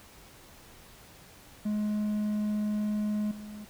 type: tone with level steps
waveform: triangle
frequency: 210.5 Hz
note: G#3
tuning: 24 cents sharp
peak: -25 / -38 dBFS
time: 1.65-3.65 s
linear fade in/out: 10 ms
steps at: 3.31 s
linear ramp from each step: 5 ms
effects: pink hiss -53 dBFS RMS until 3.69 s